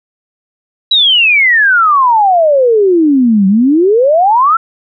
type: exponential two-way sweep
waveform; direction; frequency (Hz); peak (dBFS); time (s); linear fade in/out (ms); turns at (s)
sine; down then up; 3951 to 187.2 to 1371; -5; 0.91-4.57; 5; 3.47
effects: none